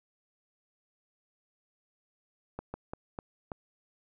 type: slowing click train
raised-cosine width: 1 ms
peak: -23 dBFS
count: 5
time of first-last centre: 2.59-3.518 s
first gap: 150 ms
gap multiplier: 1.3
effects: none